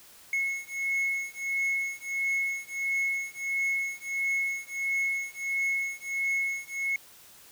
triangle beating tone pair, 2182 / 2183.5 Hz, C#7 / C#7, -28 / -27 cents, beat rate 1.5 Hz, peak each -29 dBFS, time 0.33-6.96 s, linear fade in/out 2 ms, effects white hiss -53 dBFS RMS until 7.51 s

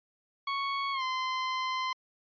sawtooth tone with pitch glide, 1108.7 to 1034.5 Hz, C#6 to C6, 0 to -20 cents, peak -26 dBFS, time 0.47-1.93 s, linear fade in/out 5 ms, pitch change -120 cents, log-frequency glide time 0.92-1.03 s, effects resampled to 11025 Hz

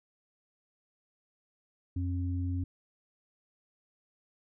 sine tone pair together, 90.1 / 270 Hz, F#2 / C#4, -45 / -45 cents, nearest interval octave + perfect fifth, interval 1900 cents, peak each -30 / -37 dBFS, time 1.96-2.64 s, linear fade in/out 5 ms, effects none

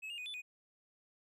triangle tone with pitch steps, 2579 / 2826 / 2486 / 3485 / 2476 Hz, E7 / F7 / D#7 / A7 / D#7, -39 / +20 / -2 / -17 / -9 cents, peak -40 dBFS, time 0.02-0.42 s, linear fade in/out 20 ms, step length 80 ms, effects none

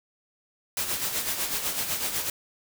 white noise with tremolo, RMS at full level -27 dBFS, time 0.77-2.3 s, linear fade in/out 2 ms, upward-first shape sine, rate 8 Hz, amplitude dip 55%, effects none

